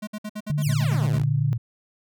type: tone bursts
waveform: square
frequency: 211.5 Hz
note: G#3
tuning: 32 cents sharp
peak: -30 dBFS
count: 11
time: 0.02-1.183 s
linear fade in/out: 10 ms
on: 53 ms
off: 58 ms
type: tone with pitch glide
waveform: sine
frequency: 148 to 145.79 Hz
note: D3 to D3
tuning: +14 to -12 cents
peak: -21 dBFS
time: 0.5-1.53 s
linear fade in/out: 0 ms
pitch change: -26 cents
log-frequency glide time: 1.09-1.25 s
type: exponential sweep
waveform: 10% pulse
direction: down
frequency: 3936 to 38.89 Hz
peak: -24 dBFS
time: 0.6-1.26 s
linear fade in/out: 50 ms
type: tone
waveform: sine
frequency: 116.54 Hz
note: A#2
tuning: in tune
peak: -23 dBFS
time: 0.66-1.58 s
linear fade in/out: 10 ms
effects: none